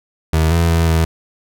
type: tone with pitch steps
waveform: 30% pulse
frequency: 79.7 / 84 / 82.9 / 81.5 Hz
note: D#2 / E2 / E2 / E2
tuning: +42 / +33 / +10 / -19 cents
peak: -9 dBFS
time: 0.33-1.05 s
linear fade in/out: 5 ms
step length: 180 ms
effects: none